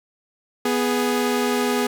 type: tone pair together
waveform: sawtooth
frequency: 246.9 / 415.3 Hz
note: B3 / G#4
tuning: 0 / 0 cents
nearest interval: major sixth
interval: 900 cents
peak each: -18 dBFS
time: 0.65-1.87 s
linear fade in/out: 5 ms
effects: none